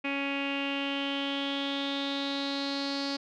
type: tone with low-pass filter sweep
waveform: sawtooth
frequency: 278.4 Hz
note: C#4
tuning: 8 cents sharp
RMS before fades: -32 dBFS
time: 0.04-3.17 s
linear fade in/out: 10 ms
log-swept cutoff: 2500 to 4600 Hz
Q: 7.3
effects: none